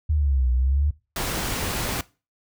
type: exponential two-way sweep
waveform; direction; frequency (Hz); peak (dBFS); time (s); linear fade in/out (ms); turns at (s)
sine; down then up; 78.6 to 61 to 75.2; -18; 0.09-0.91; 10; 0.51
type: noise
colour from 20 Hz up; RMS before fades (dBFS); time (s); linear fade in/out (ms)
pink; -27; 1.16-2.01; 2
effects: noise-tail reverb RT60 0.3 s tail -20 dB re dry

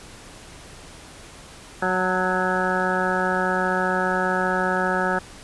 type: harmonic tone with a mistuned harmonic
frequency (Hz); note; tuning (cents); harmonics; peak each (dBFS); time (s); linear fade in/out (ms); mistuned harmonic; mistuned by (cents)
185; F#3; 0; 1 / 2 / 3 / 4 / 5 / 7 / 8 / 9; -28 / -28 / -28 / -28 / -28 / -28 / -28 / -28; 1.82-5.19; 5; 5; -32
effects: pink hiss -43 dBFS RMS until 5.43 s + resampled to 24000 Hz

